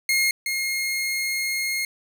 sawtooth tone pair in turn, 2145 / 2145 Hz, C7 / C7, +42 / +42 cents, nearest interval unison, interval 0 cents, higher neither, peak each -15 / -20 dBFS, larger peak first, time 0.09-0.31 / 0.46-1.85 s, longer second, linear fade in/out 2 ms, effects none

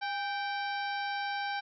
harmonic tone with a mistuned harmonic, 779 Hz, G5, 11 cents flat, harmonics 1 / 2 / 3 / 4 / 5 / 6 / 7, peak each -34 / -37 / -43 / -46 / -46 / -48 / -49 dBFS, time 0.01-1.61 s, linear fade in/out 20 ms, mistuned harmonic 1, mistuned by +66 cents, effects none

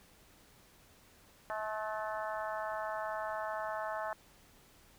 harmonic tone with a mistuned harmonic, 215.4 Hz, A3, 37 cents flat, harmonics 3 / 4 / 5 / 6 / 7 / 8, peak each -39 / -41 / -43 / -45 / -46 / -47 dBFS, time 1.5-4.13 s, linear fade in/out 0 ms, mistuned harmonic 8, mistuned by +31 cents, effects pink hiss -62 dBFS RMS until 4.98 s

